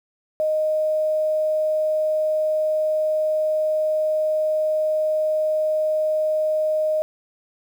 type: tone with quantisation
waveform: sine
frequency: 620 Hz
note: D#5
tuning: 6 cents flat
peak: -18 dBFS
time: 0.4-7.02 s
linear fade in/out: 0 ms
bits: 8
effects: none